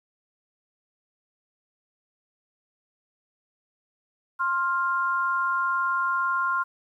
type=tone pair together; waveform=sine; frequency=1059 / 1396.9 Hz; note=C6 / F6; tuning=+21 / 0 cents; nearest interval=perfect fourth; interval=479 cents; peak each=-25 dBFS; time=4.39-6.64 s; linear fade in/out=20 ms; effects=10-bit